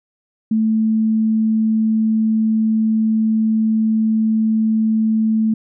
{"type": "tone", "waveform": "sine", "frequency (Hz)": 220, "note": "A3", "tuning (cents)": 0, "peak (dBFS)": -13, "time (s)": [0.51, 5.54], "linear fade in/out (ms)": 5, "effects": []}